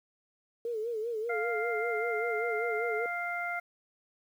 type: tone with vibrato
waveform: sine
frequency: 452 Hz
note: A4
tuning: 47 cents sharp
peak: -31 dBFS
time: 0.65-3.06 s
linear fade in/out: 2 ms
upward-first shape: sine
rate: 5.1 Hz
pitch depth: 100 cents each way
type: harmonic tone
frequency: 698.5 Hz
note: F5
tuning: in tune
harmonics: 1 / 2 / 3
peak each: -36 / -36 / -36 dBFS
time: 1.29-3.6 s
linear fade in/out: 10 ms
effects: 10-bit